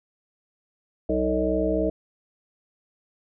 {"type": "harmonic tone with a mistuned harmonic", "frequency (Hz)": 63, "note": "B1", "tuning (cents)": 35, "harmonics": [1, 3, 5, 7, 9, 10], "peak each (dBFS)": [-30, -31, -26, -27, -30, -27], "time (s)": [1.09, 1.9], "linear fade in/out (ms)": 5, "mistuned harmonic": 7, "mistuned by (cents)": 29, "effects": []}